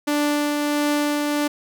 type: tone with tremolo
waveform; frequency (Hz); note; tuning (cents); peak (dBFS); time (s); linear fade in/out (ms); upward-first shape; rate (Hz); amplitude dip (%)
sawtooth; 293.7; D4; 0; -14; 0.07-1.48; 10; triangle; 1.5; 30
effects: none